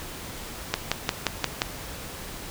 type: click train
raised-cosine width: 0.2 ms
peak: -4 dBFS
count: 6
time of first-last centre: 0.74-1.619 s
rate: 5.69 Hz
effects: pink hiss -38 dBFS RMS until 2.5 s